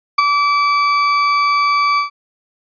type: tone with ADSR envelope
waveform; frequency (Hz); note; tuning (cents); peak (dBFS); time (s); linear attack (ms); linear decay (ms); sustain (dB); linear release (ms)
35% pulse; 1155; D6; -29; -4; 0.18-2.1; 8; 16; -6; 120
effects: resampled to 11025 Hz